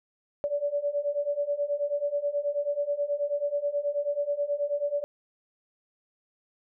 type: beating tone pair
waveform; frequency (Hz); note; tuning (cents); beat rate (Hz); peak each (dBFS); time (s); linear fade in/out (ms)
sine; 572 / 581.3; D5 / D5; -46 / -18; 9.3; -30 / -28; 0.44-5.04; 0
effects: none